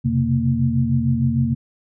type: tone cluster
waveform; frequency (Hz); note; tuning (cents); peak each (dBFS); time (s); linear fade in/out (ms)
sine; 86.6 / 129.6 / 136.2 / 230.2; F2 / C3 / C#3 / A#3; -14 / -16 / -30 / -22; -27 / -20 / -22 / -20; 0.04-1.55; 20
effects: none